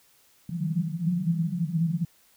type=band-pass noise; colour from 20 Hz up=pink; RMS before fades=-27 dBFS; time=0.49-2.05 s; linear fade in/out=5 ms; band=160 to 180 Hz; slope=96 dB/octave; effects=white hiss -61 dBFS RMS until 2.36 s